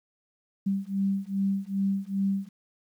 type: beating tone pair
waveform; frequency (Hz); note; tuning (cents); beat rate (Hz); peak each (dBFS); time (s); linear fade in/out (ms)
sine; 194.7 / 197.2; G3 / G3; -12 / +11; 2.5; -28; 0.66-2.49; 10
effects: 10-bit